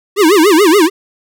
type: tone with vibrato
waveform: square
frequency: 360.9 Hz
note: F#4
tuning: 43 cents flat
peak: -6 dBFS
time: 0.16-0.9 s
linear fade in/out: 50 ms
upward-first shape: sine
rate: 7 Hz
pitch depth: 280 cents each way
effects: none